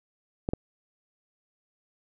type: clicks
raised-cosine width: 2 ms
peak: -14 dBFS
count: 2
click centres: 0.489 / 0.535 s
effects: none